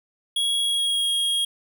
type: tone with pitch glide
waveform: square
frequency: 3322 to 3272 Hz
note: G#7 to G#7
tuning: 0 to -26 cents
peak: -21 dBFS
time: 0.36-1.45 s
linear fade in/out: 5 ms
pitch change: -26 cents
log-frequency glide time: 0.61-1.09 s
effects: none